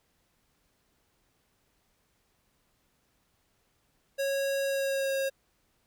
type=tone with pitch glide; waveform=square; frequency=550 to 541.5 Hz; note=C#5 to C#5; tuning=-14 to -41 cents; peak=-28 dBFS; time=4.18-5.3 s; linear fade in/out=20 ms; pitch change=-27 cents; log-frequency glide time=4.62-5.16 s; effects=pink hiss -72 dBFS RMS until 5.86 s